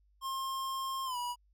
square tone with pitch glide, 1066 to 971.9 Hz, C6 to B5, +32 to -28 cents, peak -35 dBFS, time 0.21-1.36 s, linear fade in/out 50 ms, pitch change -160 cents, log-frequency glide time 1.05-1.17 s, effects added 50 Hz sine -65 dBFS peak until 1.53 s

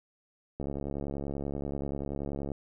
click train, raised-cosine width 2 ms, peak -22 dBFS, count 136, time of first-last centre 0.6-2.518 s, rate 70.4 Hz, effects none

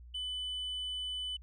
sine tone, 3000 Hz, F#7, 23 cents sharp, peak -33 dBFS, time 0.14-1.37 s, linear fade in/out 10 ms, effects tanh soft clip ceiling -34 dBFS + added 60 Hz sine -49 dBFS peak until 1.42 s

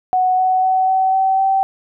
sine tone with pitch steps, 740 / 746.4 / 752.9 / 759.5 / 766.1 / 772.8 Hz, F#5 / F#5 / F#5 / F#5 / G5 / G5, 0 / +15 / +30 / +45 / -40 / -25 cents, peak -12 dBFS, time 0.13-1.63 s, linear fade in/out 0 ms, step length 250 ms, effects none

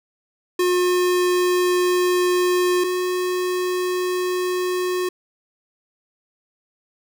square tone pair in turn, 359.8 / 363.4 Hz, F#4 / F#4, -48 / -31 cents, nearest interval unison, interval 17 cents, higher second, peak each -17 / -21 dBFS, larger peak first, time 0.59-2.84 / 2.84-5.09 s, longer neither, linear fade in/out 5 ms, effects none

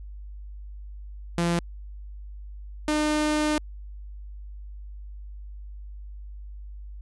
sawtooth tone pair in turn, 171.2 / 303 Hz, F3 / D#4, -34 / -46 cents, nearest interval minor seventh, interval 988 cents, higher second, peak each -18 dBFS, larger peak neither, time 1.38-1.59 / 2.88-3.58 s, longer second, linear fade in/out 2 ms, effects added 50 Hz sine -37 dBFS peak until 7.01 s + resampled to 24000 Hz

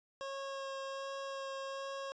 25% pulse tone with vibrato, 544 Hz, C#5, 33 cents flat, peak -36 dBFS, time 0.21-2.12 s, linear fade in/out 0 ms, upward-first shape sine, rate 1.3 Hz, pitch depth 10 cents each way, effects resampled to 16000 Hz

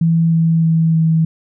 sine tone with pitch steps, 165.1 / 163.86 / 162.64 / 161.42 Hz, E3 / E3 / E3 / E3, +3 / -10 / -23 / -36 cents, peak -10 dBFS, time 0.01-1.25 s, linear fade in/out 5 ms, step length 310 ms, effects none

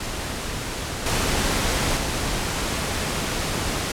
pink noise with level steps, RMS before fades -29 / -22 / -25 dBFS, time 0-3.92 s, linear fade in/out 5 ms, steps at 1.06 / 1.97 s, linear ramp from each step 2 ms, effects low-pass 10000 Hz 12 dB/octave

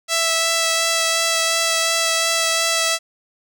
5% pulse tone with vibrato, 659.3 Hz, E5, in tune, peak -5 dBFS, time 0.08-2.99 s, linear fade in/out 50 ms, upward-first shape sine, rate 2.8 Hz, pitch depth 9 cents each way, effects none

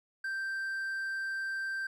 triangle tone, 1568 Hz, G6, in tune, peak -31 dBFS, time 0.24-1.87 s, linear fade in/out 5 ms, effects none

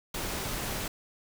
pink noise, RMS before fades -34 dBFS, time 0.14-0.88 s, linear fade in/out 5 ms, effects none

